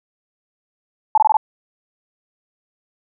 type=tone bursts; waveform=sine; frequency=866 Hz; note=A5; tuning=28 cents flat; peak=-9 dBFS; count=5; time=1.15-1.369 s; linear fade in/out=2 ms; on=27 ms; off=21 ms; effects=none